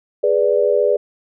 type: chord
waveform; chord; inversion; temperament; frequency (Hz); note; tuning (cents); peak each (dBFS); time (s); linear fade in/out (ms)
sine; G# diminished; none; equal; 415.3 / 493.9 / 587.3; G#4 / B4 / D5; 0 / 0 / 0; -17; 0.23-0.97; 10
effects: none